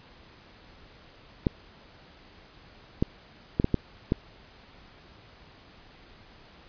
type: clicks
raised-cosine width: 3 ms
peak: -9 dBFS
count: 6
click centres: 1.468 / 3.025 / 3.599 / 3.644 / 3.743 / 4.121 s
effects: pink hiss -53 dBFS RMS until 6.68 s + resampled to 11025 Hz